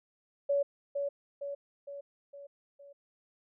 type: tone with echo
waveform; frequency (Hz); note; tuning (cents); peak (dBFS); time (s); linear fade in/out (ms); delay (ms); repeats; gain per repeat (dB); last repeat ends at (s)
sine; 565; C#5; +33; -25; 0.49-0.63; 10; 460; 5; -5; 2.93
effects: none